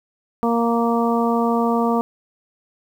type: harmonic tone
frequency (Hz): 233.1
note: A#3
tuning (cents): 0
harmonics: 1 / 2 / 3 / 4 / 5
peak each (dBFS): -19 / -22 / -24 / -25 / -26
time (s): 0.43-2.01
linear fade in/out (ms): 0
effects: 8-bit